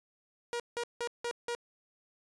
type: tone bursts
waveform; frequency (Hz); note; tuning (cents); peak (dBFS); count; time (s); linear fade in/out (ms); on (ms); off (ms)
sawtooth; 475.7; A#4; +35; -29; 5; 0.53-1.55; 0; 68; 170
effects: resampled to 22050 Hz